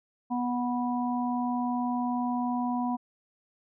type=harmonic tone; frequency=245.2 Hz; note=B3; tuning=12 cents flat; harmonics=1 / 3 / 4; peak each=-28 / -33 / -34 dBFS; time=0.3-2.97 s; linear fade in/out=20 ms; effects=none